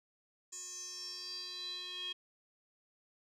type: tone with band-pass filter sweep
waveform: square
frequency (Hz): 362.1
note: F#4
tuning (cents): -37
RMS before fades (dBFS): -44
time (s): 0.52-2.13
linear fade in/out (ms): 10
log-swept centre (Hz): 7100 to 3200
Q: 9.4
effects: none